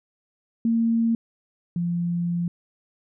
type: tone pair in turn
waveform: sine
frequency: 229.1 / 172.69 Hz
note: A#3 / F3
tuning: -30 / -19 cents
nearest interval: perfect fourth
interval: 489 cents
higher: first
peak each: -18 / -22 dBFS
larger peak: first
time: 0.65-1.15 / 1.76-2.48 s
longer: second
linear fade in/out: 2 ms
effects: none

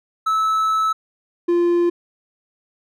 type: tone pair in turn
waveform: triangle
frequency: 1304 / 346.7 Hz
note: E6 / F4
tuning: -19 / -13 cents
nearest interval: octave + major seventh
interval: 2294 cents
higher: first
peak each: -14 / -12 dBFS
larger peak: second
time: 0.26-0.93 / 1.48-1.9 s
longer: first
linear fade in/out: 10 ms
effects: none

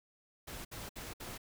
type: noise bursts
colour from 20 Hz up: pink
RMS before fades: -45 dBFS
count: 4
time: 0.47-1.379 s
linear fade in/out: 10 ms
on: 180 ms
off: 63 ms
effects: none

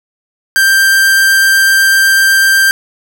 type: tone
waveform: 45% pulse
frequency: 1577 Hz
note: G6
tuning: 10 cents sharp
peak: -6 dBFS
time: 0.56-2.71 s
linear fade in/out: 0 ms
effects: none

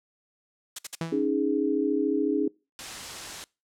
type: noise bursts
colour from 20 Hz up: blue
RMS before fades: -29 dBFS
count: 3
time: 0.76-0.953 s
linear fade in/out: 5 ms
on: 27 ms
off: 56 ms
type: tone with exponential decay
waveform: sawtooth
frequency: 164.81 Hz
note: E3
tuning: in tune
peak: -22 dBFS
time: 1.01-1.31 s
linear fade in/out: 2 ms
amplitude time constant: 65 ms
type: chord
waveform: sine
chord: C# suspended second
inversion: none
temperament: equal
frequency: 277.2 / 311.1 / 415.3 Hz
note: C#4 / D#4 / G#4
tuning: 0 / 0 / 0 cents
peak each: -27 dBFS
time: 1.12-2.48 s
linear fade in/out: 5 ms
type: noise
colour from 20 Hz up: white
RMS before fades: -37 dBFS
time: 2.79-3.44 s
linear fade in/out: 0 ms
effects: noise-tail reverb RT60 0.3 s tail -25 dB re dry + low-pass 8000 Hz 12 dB/octave

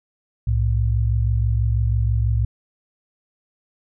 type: tone pair together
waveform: sine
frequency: 63.87 / 110 Hz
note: C2 / A2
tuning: -41 / 0 cents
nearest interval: major sixth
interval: 941 cents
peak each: -19 dBFS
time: 0.47-2.45 s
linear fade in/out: 5 ms
effects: none

